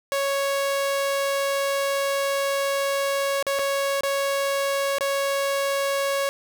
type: tone with dropouts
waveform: sawtooth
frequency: 554.4 Hz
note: C#5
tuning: in tune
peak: -18 dBFS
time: 0.12-6.29 s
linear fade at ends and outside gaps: 0 ms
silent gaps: 3.426-3.467 / 3.588-3.593 / 4.008-4.034 / 4.984-5.008 s
effects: none